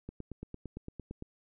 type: click train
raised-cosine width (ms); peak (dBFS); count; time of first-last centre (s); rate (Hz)
3; -28; 11; 0.09-1.224; 8.82
effects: none